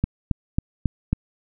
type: click train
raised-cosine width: 5 ms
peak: -7 dBFS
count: 5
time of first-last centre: 0.04-1.13 s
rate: 3.67 Hz
effects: none